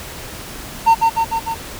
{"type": "tone with echo", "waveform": "triangle", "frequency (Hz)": 909, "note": "A#5", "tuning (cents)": -44, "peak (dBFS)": -5, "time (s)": [0.86, 0.95], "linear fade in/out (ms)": 20, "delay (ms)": 150, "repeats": 4, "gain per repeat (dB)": -3, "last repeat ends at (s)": 1.55, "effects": ["pink hiss -32 dBFS RMS until 1.79 s"]}